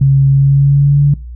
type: tone with pitch glide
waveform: sine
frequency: 137.1 to 143.34 Hz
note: C#3 to D3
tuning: -19 to -42 cents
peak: -5 dBFS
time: 0.01-1.14 s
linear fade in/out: 5 ms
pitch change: +77 cents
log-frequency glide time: 0.29-1.03 s
effects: noise-tail reverb RT60 0.3 s tail -24 dB re dry + added 60 Hz sine -25 dBFS peak until 1.35 s